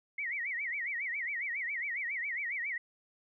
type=tone with vibrato; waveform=sine; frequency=2074 Hz; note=C7; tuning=16 cents flat; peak=-33 dBFS; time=0.18-2.78 s; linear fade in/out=5 ms; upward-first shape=sine; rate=7.3 Hz; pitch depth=200 cents each way; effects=none